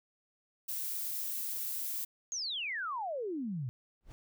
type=noise; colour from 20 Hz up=violet; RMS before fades=-37 dBFS; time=0.68-2.05 s; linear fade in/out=10 ms
type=exponential sweep; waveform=sine; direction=down; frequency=6670 to 116.54 Hz; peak=-34 dBFS; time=2.32-3.69 s; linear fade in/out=0 ms
type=noise with exponential growth; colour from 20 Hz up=brown; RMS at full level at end=-40 dBFS; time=4.01-4.12 s; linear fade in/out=0 ms; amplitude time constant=23 ms
effects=none